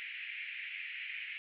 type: band-pass noise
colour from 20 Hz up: pink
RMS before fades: -43 dBFS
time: 0-1.38 s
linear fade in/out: 0 ms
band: 2000 to 2700 Hz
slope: 48 dB/octave
effects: none